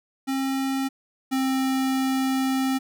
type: tone pair in turn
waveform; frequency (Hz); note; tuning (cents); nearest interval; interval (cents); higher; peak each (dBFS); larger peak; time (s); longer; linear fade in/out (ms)
square; 268.4 / 264.4; C4 / C4; +44 / +18; unison; 26; first; -24 / -22; second; 0.27-0.89 / 1.31-2.79; second; 20
effects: none